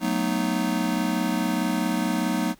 square chord, B dominant seventh, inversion second, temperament just, 185.21 / 222.2 / 246.9 / 308.7 Hz, F#3 / A3 / B3 / D#4, +2 / +17 / 0 / -14 cents, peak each -29 dBFS, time 0-2.55 s, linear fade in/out 50 ms, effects pink hiss -57 dBFS RMS until 2.59 s

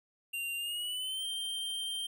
square tone with pitch glide, 2778 to 3154 Hz, F7 to G7, -10 to +10 cents, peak -35 dBFS, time 0.33-2.07 s, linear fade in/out 10 ms, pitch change +220 cents, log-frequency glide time 0.56-1.26 s, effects none

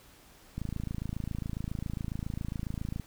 click train, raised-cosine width 5 ms, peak -22 dBFS, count 67, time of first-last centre 0.58-2.998 s, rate 27.3 Hz, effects pink hiss -57 dBFS RMS until 3.06 s

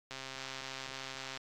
click train, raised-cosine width 0.2 ms, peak -25 dBFS, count 169, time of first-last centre 0.11-1.373 s, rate 133 Hz, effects AAC 48 kbps

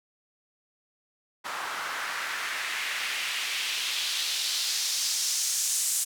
white noise with band-pass filter sweep, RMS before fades -30 dBFS, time 1.44-6.05 s, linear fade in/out 20 ms, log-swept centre 1100 to 8000 Hz, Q 1.7, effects none

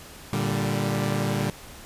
sawtooth chord, G minor, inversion first, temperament equal with one note detuned, 115.34 / 146.83 / 196 Hz, Bb2 / D3 / G3, -18 / 0 / 0 cents, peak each -24 dBFS, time 0.33-1.5 s, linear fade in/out 0 ms, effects pink hiss -44 dBFS RMS until 1.85 s + resampled to 32000 Hz

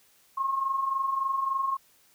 sine tone pair together, 1057.5 / 1081 Hz, C6 / C#6, +18 / -44 cents, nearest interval unison, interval 38 cents, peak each -33 / -26 dBFS, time 0.37-1.77 s, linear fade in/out 10 ms, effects white hiss -62 dBFS RMS until 2.14 s

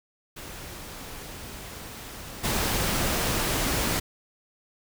pink noise with level steps, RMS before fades -40 / -26 dBFS, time 0.36-4 s, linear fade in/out 10 ms, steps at 2.43 s, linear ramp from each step 20 ms, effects none

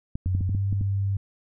clicks, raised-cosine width 5 ms, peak -17 dBFS, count 8, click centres 0.155 / 0.261 / 0.35 / 0.409 / 0.494 / 0.549 / 0.727 / 0.812 s
sine tone with pitch glide, 92.5 to 98.57 Hz, F#2 to G2, 0 to +10 cents, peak -22 dBFS, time 0.26-1.17 s, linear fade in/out 5 ms, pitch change +110 cents, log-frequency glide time 0.45-0.57 s
effects none

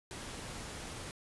pink noise, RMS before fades -44 dBFS, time 0.11-1.11 s, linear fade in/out 0 ms, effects resampled to 24000 Hz

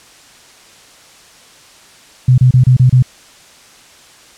sine tone bursts, 127 Hz, B2, 49 cents sharp, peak -4 dBFS, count 6, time 2.28-3.025 s, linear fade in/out 5 ms, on 100 ms, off 29 ms, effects white hiss -42 dBFS RMS until 4.37 s + low-pass 8000 Hz 12 dB/octave

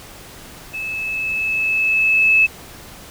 sine tone with level ramp, 2604 Hz, E7, 22 cents flat, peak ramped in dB -24 to -9 dBFS, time 0.73-2.47 s, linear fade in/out 20 ms, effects pink hiss -39 dBFS RMS until 3.1 s

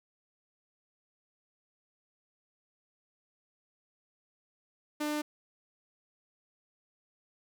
sawtooth tone, 299.4 Hz, D4, 33 cents sharp, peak -27 dBFS, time 5-5.22 s, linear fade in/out 10 ms, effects none

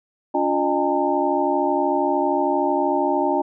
sine tone cluster, 285.7 / 354.7 / 611 / 811 / 904 Hz, D4 / F4 / D#5 / G#5 / A5, -48 / +27 / -32 / -41 / +47 cents, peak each -24 dBFS, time 0.34-3.42 s, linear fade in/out 10 ms, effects none

